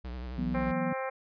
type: tone with vibrato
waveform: square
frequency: 61.74 Hz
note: B1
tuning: in tune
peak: -37 dBFS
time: 0.04-0.72 s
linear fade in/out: 10 ms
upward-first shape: sine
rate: 11 Hz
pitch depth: 82 cents each way
type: chord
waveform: sine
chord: E suspended second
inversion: none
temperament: equal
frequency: 164.81 / 185 / 246.9 Hz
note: E3 / F#3 / B3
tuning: 0 / 0 / 0 cents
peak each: -35 / -35 / -32 dBFS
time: 0.38-0.93 s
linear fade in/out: 5 ms
type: harmonic tone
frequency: 263.8 Hz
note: C4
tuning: 14 cents sharp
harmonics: 2 / 3 / 4 / 5 / 6 / 7 / 8 / 9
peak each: -34 / -38 / -40 / -42 / -44 / -45 / -46 / -47 dBFS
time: 0.54-1.1 s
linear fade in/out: 10 ms
effects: resampled to 11025 Hz